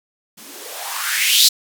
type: noise with band-pass filter sweep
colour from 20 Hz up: violet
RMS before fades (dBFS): -19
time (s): 0.37-1.49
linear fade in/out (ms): 10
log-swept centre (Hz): 200 to 4600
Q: 4.2
effects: none